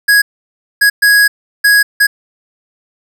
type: tone bursts at uneven times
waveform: square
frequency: 1661.2 Hz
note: G#6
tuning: in tune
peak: -6 dBFS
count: 5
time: 0.08-0.22 / 0.81-0.9 / 1.02-1.28 / 1.64-1.83 / 2-2.07 s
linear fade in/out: 10 ms
effects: none